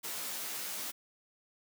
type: noise with comb filter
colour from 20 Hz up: white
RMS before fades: -39 dBFS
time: 0.03-0.92 s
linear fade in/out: 20 ms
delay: 16 ms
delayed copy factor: +0.8
effects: high-pass 200 Hz 12 dB/octave